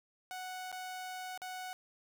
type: tone with dropouts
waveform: sawtooth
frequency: 740 Hz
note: F#5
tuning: in tune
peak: -37 dBFS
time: 0.31-1.73 s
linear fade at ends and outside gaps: 0 ms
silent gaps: 0.717-0.726 / 1.376-1.418 s
effects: 11-bit